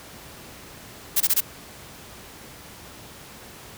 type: noise bursts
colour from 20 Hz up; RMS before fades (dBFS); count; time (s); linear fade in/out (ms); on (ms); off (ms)
blue; -19; 4; 1.16-1.407; 10; 46; 21
effects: pink hiss -43 dBFS RMS until 3.77 s + high-pass 60 Hz 12 dB/octave